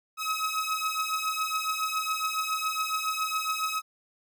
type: beating tone pair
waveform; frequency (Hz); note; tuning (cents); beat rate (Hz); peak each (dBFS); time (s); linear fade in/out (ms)
sawtooth; 1274 / 1281.2; D#6 / E6; +41 / -50; 7.2; -27; 0.17-3.82; 50
effects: none